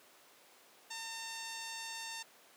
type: tone with low-pass filter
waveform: 10% pulse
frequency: 906 Hz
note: A#5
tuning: 50 cents flat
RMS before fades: -44 dBFS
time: 0.9-2.23 s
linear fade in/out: 10 ms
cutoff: 8700 Hz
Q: 6.2
effects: pink hiss -61 dBFS RMS until 2.56 s + high-pass 400 Hz 12 dB/octave